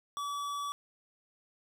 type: tone with tanh clipping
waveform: sine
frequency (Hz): 1146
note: D6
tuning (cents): -43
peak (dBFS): -36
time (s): 0.17-0.72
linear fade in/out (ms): 0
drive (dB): 18
effects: none